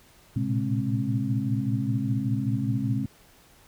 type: tone cluster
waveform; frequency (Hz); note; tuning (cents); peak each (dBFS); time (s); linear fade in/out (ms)
sine; 113.8 / 118.9 / 132.6 / 209 / 267.8; A#2 / A#2 / C3 / G#3 / C4; -41 / +35 / +23 / +11 / +40; -30; 0.36-3.06; 5
effects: pink hiss -56 dBFS RMS until 3.67 s